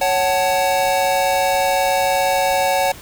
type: chord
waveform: square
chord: F# minor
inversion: second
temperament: equal with one note detuned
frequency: 554.4 / 749 / 880 Hz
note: C#5 / F#5 / A5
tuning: 0 / +21 / 0 cents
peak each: -20 / -19 / -23 dBFS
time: 0.01-2.92 s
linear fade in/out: 5 ms
effects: pink hiss -38 dBFS RMS until 3.01 s